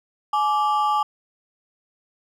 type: ring-modulated tone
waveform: triangle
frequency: 1008 Hz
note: B5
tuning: 35 cents sharp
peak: -13 dBFS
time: 0.33-1.03 s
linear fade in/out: 5 ms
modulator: 163 Hz
effects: none